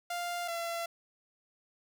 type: tone pair in turn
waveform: sawtooth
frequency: 698.5 / 677.8 Hz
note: F5 / E5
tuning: 0 / +48 cents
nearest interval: minor second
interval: 52 cents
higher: first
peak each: -30 / -30 dBFS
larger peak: neither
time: 0.1-0.48 / 0.48-0.86 s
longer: neither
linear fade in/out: 5 ms
effects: none

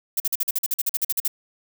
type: noise bursts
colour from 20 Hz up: violet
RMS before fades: -22 dBFS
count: 15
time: 0.17-1.279 s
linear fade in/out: 5 ms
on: 31 ms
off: 46 ms
effects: none

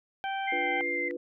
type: harmonic tone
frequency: 780 Hz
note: G5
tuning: 9 cents flat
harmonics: 1 / 2 / 3 / 4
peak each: -31 / -37 / -41 / -43 dBFS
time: 0.24-0.81 s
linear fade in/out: 0 ms
type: tone with vibrato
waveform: sine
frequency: 2093 Hz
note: C7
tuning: in tune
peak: -29 dBFS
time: 0.47-1.09 s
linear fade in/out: 10 ms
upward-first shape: sine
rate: 3.1 Hz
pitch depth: 11 cents each way
type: chord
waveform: sine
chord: B diminished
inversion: first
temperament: equal with one note detuned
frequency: 291 / 349.2 / 493.9 Hz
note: D4 / F4 / B4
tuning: -16 / 0 / 0 cents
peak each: -39 / -36 / -36 dBFS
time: 0.52-1.17 s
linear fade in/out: 5 ms
type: tone with exponential growth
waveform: sine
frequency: 1975.5 Hz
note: B6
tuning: in tune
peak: -33 dBFS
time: 1.03-1.11 s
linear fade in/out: 0 ms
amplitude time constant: 16 ms
effects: none

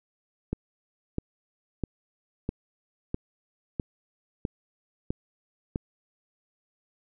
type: click train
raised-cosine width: 3 ms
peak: -15 dBFS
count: 9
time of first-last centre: 0.53-5.759 s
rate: 1.53 Hz
effects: none

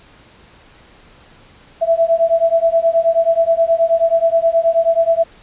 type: beating tone pair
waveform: sine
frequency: 659 / 668.4 Hz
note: E5 / E5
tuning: -1 / +24 cents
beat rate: 9.4 Hz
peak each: -14 dBFS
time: 1.81-5.24 s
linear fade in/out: 20 ms
effects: pink hiss -46 dBFS RMS until 5.42 s + resampled to 8000 Hz

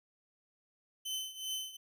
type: tone with tremolo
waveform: sawtooth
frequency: 3054 Hz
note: G7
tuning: 46 cents flat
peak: -31 dBFS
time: 1.05-1.77 s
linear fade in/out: 10 ms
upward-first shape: triangle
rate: 2.6 Hz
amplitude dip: 85%
effects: none

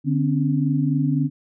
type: tone cluster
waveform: sine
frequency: 147.9 / 256.8 / 280.6 Hz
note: D3 / C4 / C#4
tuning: +13 / -32 / +21 cents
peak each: -20 / -23 / -24 dBFS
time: 0.04-1.3 s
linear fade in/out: 50 ms
effects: none

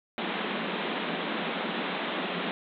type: band-pass noise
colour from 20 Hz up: pink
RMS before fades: -32 dBFS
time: 0.18-2.51 s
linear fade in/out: 0 ms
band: 170 to 3800 Hz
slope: 96 dB/octave
effects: none

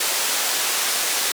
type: low-pass noise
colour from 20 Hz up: white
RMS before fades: -22 dBFS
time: 0-1.32 s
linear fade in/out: 5 ms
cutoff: 10000 Hz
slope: 12 dB/octave
effects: high-pass 400 Hz 12 dB/octave

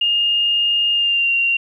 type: tone with pitch glide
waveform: sine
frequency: 2832 to 2763 Hz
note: F7 to F7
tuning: +23 to -19 cents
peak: -14 dBFS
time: 0.01-1.57 s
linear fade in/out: 5 ms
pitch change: -42 cents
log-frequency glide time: 0.92-1.31 s
effects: 9-bit

